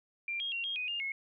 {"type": "tone with pitch steps", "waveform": "sine", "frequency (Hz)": [2375, 3254, 2752, 3244, 2494, 2816, 2176], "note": ["D7", "G#7", "F7", "G#7", "D#7", "F7", "C#7"], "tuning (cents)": [19, -36, -26, -41, 3, 14, -33], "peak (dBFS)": -33, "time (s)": [0.28, 1.12], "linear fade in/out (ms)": 2, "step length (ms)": 120, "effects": []}